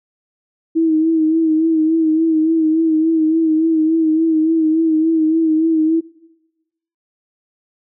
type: tone with vibrato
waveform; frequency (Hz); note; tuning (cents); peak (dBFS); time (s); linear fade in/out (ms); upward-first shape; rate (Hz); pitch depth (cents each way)
sine; 319.8; D#4; +48; -11; 0.75-6.01; 20; sine; 3.5; 43
effects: noise-tail reverb RT60 1.0 s tail -20 dB re dry